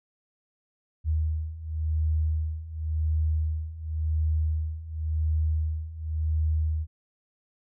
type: beating tone pair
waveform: sine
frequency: 77.78 / 78.7 Hz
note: D#2 / D#2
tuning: 0 / +20 cents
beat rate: 0.92 Hz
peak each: -29 / -26 dBFS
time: 1.04-6.87 s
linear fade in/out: 50 ms
effects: none